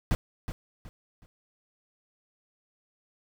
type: noise with echo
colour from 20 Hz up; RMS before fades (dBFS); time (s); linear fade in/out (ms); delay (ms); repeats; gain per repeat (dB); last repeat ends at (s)
brown; -24; 0.11-0.15; 0; 370; 3; -10; 1.26
effects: none